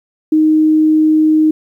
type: tone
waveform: sine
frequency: 311.1 Hz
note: D#4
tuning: in tune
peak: -7 dBFS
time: 0.32-1.51 s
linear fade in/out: 5 ms
effects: 8-bit